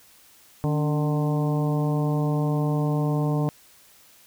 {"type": "harmonic tone with a mistuned harmonic", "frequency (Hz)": 150.3, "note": "D3", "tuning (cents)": 40, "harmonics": [1, 2, 3, 4, 5, 6, 7], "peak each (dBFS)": [-22, -28, -32, -34, -36, -38, -39], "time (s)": [0.64, 3.49], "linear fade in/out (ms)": 0, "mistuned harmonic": 2, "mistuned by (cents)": -63, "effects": ["white hiss -54 dBFS RMS until 4.26 s"]}